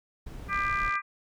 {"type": "noise", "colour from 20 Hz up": "brown", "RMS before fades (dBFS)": -39, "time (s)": [0.26, 0.9], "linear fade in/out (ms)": 10}
{"type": "harmonic tone", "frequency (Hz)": 398.1, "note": "G4", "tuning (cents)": 27, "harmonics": [3, 4, 5, 6], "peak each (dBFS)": [-28, -33, -33, -35], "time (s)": [0.48, 1.02], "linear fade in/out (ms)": 50}
{"type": "click train", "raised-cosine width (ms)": 0.2, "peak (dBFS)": -26, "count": 29, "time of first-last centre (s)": [0.53, 0.955], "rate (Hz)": 65.9}
{"effects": []}